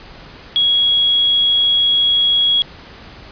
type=tone; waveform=sine; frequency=3322 Hz; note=G#7; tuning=in tune; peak=-11 dBFS; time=0.56-2.62 s; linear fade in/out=0 ms; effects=pink hiss -38 dBFS RMS until 3.31 s + resampled to 11025 Hz